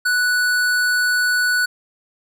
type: tone with hard clipping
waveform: sine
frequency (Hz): 1480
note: F#6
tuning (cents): 0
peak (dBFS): -17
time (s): 0.05-1.66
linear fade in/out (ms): 10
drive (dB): 16
effects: none